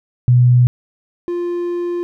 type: tone pair in turn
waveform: sine / triangle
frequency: 123.47 / 349.2 Hz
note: B2 / F4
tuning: 0 / 0 cents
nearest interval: octave + tritone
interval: 1800 cents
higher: second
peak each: -7 / -16 dBFS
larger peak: first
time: 0.28-0.67 / 1.28-2.03 s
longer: second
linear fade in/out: 0 ms
effects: none